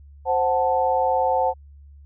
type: chord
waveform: sine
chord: F# diminished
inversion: second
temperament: equal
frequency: 523.3 / 740 / 880 Hz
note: C5 / F#5 / A5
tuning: 0 / 0 / 0 cents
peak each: -22 dBFS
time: 0.25-1.54 s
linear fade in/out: 50 ms
effects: added 71 Hz sine -43 dBFS peak until 2.05 s